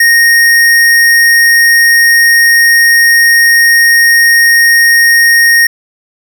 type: tone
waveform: square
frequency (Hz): 1859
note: A#6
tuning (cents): -5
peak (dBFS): -4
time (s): 0-5.67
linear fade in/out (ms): 5
effects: none